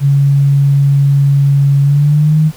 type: tone with pitch glide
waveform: sine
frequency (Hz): 140 to 155.34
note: C#3 to D#3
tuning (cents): +18 to -2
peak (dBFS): -6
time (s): 0-2.52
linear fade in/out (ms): 50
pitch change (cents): +180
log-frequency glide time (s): 1.82-2.4
effects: pink hiss -38 dBFS RMS until 2.56 s